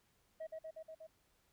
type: tone with echo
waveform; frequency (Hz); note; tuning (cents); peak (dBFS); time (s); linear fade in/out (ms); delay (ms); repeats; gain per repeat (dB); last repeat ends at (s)
sine; 638; D#5; +43; -39; 0.4-0.47; 10; 120; 5; -2; 1.07
effects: tanh soft clip ceiling -41 dBFS + pink hiss -75 dBFS RMS until 1.52 s